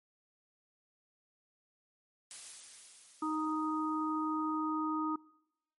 blue noise with exponential decay, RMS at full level -43 dBFS, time 2.31-4.98 s, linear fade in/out 0 ms, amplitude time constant 580 ms
harmonic tone, 311.2 Hz, D#4, in tune, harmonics 1 / 3 / 4, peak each -34 / -40 / -36 dBFS, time 3.22-5.16 s, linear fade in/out 5 ms
effects noise-tail reverb RT60 0.9 s tail -24 dB re dry + MP3 48 kbps

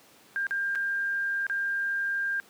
sine tone with dropouts, 1598 Hz, G6, 33 cents sharp, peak -26 dBFS, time 0.36-2.4 s, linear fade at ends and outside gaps 0 ms, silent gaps 0.468-0.509 / 0.751-0.756 / 1.467-1.498 s, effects pink hiss -56 dBFS RMS until 2.49 s + high-pass 200 Hz 12 dB/octave

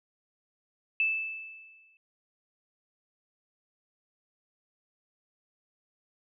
sine tone with exponential decay, 2632 Hz, E7, 3 cents flat, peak -22 dBFS, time 1-1.97 s, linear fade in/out 1 ms, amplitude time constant 210 ms, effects none

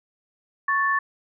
sine tone pair together, 1108 / 1758.8 Hz, C#6 / A6, -1 / -1 cents, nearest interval minor sixth, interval 800 cents, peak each -22 dBFS, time 0.68-0.99 s, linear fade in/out 5 ms, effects none

